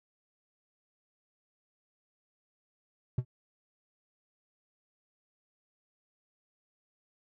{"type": "tone with exponential decay", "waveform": "triangle", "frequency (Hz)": 124, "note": "B2", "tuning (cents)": 7, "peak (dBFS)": -20, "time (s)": [3.18, 3.25], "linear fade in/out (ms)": 5, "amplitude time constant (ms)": 15, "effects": []}